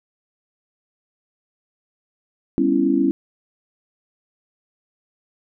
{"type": "chord", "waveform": "sine", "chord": "C# half-diminished seventh", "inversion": "second", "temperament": "just", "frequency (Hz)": [199.57, 249.5, 277.2, 332.6], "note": ["G3", "B3", "C#4", "E4"], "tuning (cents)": [31, 18, 0, 16], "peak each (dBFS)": [-24, -23, -18, -20], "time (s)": [2.58, 3.11], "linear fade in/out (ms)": 0, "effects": []}